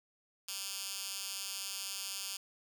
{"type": "tone with high-pass filter", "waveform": "10% pulse", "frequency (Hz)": 196, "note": "G3", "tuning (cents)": 0, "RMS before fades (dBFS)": -41, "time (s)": [0.48, 2.37], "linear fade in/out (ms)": 5, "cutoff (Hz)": 4200, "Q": 0.93, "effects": []}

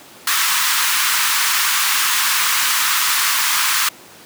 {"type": "high-pass noise", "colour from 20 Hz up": "pink", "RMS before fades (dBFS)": -17, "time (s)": [0.27, 3.89], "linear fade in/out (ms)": 5, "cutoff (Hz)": 1000, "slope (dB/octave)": 48, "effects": ["pink hiss -41 dBFS RMS until 4.25 s", "high-pass 200 Hz 12 dB/octave"]}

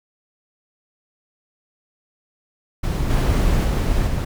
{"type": "noise with level steps", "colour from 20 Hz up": "brown", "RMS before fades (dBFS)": [-21, -17, -19, -22], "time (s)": [2.83, 4.25], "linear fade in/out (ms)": 10, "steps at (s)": [3.1, 3.64, 4.07], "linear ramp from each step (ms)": 10, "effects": []}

